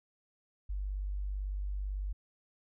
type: tone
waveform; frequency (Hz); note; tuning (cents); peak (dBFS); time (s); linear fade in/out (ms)
sine; 49; G1; 0; -33; 0.69-2.13; 10
effects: none